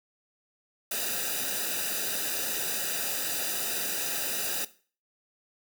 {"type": "noise with comb filter", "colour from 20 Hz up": "white", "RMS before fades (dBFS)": -31, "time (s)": [0.91, 4.65], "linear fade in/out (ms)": 5, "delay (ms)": 0.92, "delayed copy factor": -0.85, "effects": ["noise-tail reverb RT60 0.4 s tail -17 dB re dry"]}